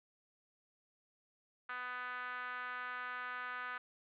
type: tone with band-pass filter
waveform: 5% pulse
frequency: 249.1 Hz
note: B3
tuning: 15 cents sharp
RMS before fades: -43 dBFS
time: 1.69-3.78 s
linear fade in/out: 5 ms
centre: 1400 Hz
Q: 3.3
effects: resampled to 11025 Hz